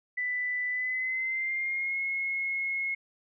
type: tone with pitch glide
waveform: sine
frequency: 1988 to 2168 Hz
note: B6 to C#7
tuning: +11 to -39 cents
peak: -28 dBFS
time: 0.17-2.95 s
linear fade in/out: 10 ms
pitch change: +150 cents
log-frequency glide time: 0.69-1.99 s
effects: none